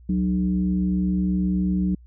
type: tone with frequency modulation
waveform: sine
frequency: 185 Hz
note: F#3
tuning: in tune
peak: -19 dBFS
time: 0.09-1.95 s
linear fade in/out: 5 ms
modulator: 117 Hz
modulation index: 0.66
effects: added 60 Hz sine -45 dBFS peak until 2.06 s